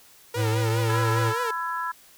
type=tone with vibrato; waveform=sawtooth; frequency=465.3 Hz; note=A#4; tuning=3 cents flat; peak=-24 dBFS; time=0.34-1.51 s; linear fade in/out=5 ms; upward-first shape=triangle; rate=4.9 Hz; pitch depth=130 cents each way
type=tone with pitch glide; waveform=square; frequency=109.1 to 112.69 Hz; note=A2 to A2; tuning=-14 to +42 cents; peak=-23 dBFS; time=0.35-1.34 s; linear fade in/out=50 ms; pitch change=+56 cents; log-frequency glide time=0.5-0.72 s
type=harmonic tone; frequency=333.8 Hz; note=E4; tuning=22 cents sharp; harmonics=3 / 4 / 5; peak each=-29 / -31 / -33 dBFS; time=0.89-1.92 s; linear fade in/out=10 ms
effects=white hiss -53 dBFS RMS until 2.17 s